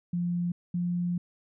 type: tone pair in turn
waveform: sine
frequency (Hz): 174.61 / 175.62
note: F3 / F3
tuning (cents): 0 / +10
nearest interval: unison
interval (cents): 10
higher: second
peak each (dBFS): -26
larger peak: neither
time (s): 0.13-0.52 / 0.74-1.18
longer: second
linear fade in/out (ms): 5
effects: none